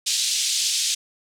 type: band-pass noise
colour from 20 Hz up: pink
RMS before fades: -23 dBFS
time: 0.06-0.95 s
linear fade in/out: 10 ms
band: 3400 to 8400 Hz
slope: 24 dB/octave
effects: none